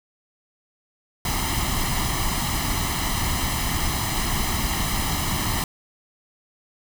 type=noise with comb filter; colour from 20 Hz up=pink; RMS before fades=-24 dBFS; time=1.25-5.64 s; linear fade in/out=2 ms; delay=0.99 ms; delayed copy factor=+0.7; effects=none